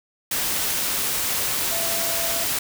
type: tone in noise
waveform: sine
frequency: 670 Hz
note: E5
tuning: 28 cents sharp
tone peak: -31 dBFS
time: 1.71-2.44 s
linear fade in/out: 5 ms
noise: white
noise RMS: -24 dBFS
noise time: 0.31-2.59 s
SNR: -10 dB
effects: none